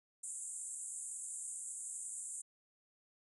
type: band-pass noise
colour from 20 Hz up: pink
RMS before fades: -45 dBFS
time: 0.23-2.42 s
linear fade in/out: 10 ms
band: 7200 to 9800 Hz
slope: 96 dB/octave
effects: none